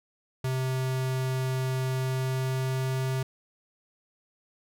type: tone with pitch glide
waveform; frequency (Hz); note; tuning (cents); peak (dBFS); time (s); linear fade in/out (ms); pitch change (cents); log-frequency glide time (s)
square; 130.3 to 131.21; C3 to C3; -7 to +5; -27; 0.44-3.23; 5; +12; 1.89-3.03
effects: none